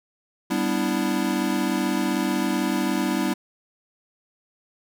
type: chord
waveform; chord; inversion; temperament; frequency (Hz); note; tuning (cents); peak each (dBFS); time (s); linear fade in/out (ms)
square; E minor seventh; first; equal; 196 / 246.9 / 293.7 / 329.6; G3 / B3 / D4 / E4; 0 / 0 / 0 / 0; -28; 0.5-3.34; 10
effects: none